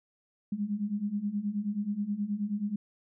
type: beating tone pair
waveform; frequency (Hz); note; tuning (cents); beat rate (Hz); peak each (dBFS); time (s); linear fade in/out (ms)
sine; 200 / 209.4; G3 / G#3; +35 / +15; 9.4; -34 / -31; 0.52-2.76; 5
effects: none